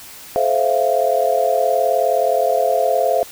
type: chord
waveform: sine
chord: F major seventh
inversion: first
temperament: equal with one note detuned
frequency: 432.4 / 523.3 / 659.3 / 698.5 Hz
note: A4 / C5 / E5 / F5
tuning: -30 / 0 / 0 / 0 cents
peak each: -23 / -19 / -18 / -19 dBFS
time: 0.36-3.23 s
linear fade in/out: 0 ms
effects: white hiss -38 dBFS RMS until 3.31 s